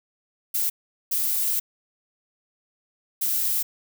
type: noise bursts at uneven times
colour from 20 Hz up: violet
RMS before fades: -24 dBFS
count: 3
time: 0.54-0.7 / 1.11-1.6 / 3.21-3.63 s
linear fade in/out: 10 ms
effects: none